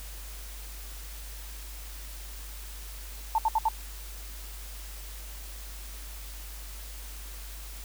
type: tone bursts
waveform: sine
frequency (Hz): 887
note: A5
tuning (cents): +14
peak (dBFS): -21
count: 4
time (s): 3.35-3.686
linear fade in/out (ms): 2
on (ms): 33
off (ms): 68
effects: added 50 Hz sine -40 dBFS peak until 7.84 s + white hiss -46 dBFS RMS until 7.84 s